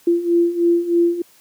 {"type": "beating tone pair", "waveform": "sine", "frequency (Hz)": [340.7, 343.9], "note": ["F4", "F4"], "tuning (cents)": [-43, -27], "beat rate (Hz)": 3.2, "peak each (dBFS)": [-19, -15], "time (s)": [0.07, 1.22], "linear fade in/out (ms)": 5, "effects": ["white hiss -52 dBFS RMS until 1.4 s", "high-pass 100 Hz 12 dB/octave"]}